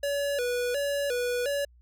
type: tone with vibrato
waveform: square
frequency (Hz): 527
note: C5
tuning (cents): +12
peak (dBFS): -27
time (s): 0.03-1.65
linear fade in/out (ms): 5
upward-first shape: square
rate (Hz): 1.4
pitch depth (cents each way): 130
effects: added 60 Hz sine -54 dBFS peak until 1.81 s